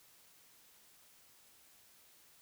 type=silence; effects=white hiss -64 dBFS RMS until 2.41 s